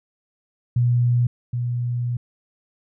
sine tone pair in turn, 121.4 / 121.4 Hz, B2 / B2, -29 / -29 cents, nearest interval unison, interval 0 cents, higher neither, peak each -15 / -21 dBFS, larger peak first, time 0.76-1.27 / 1.53-2.17 s, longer second, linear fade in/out 5 ms, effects none

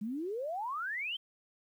sine exponential sweep, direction up, 199.9 to 3200 Hz, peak -34 dBFS, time 0.01-1.17 s, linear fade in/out 10 ms, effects 11-bit

